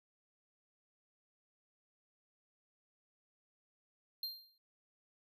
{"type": "tone with exponential decay", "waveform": "square", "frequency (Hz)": 4186, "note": "C8", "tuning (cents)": 0, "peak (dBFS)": -36, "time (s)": [4.23, 4.58], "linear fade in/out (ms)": 2, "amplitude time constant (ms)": 74, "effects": []}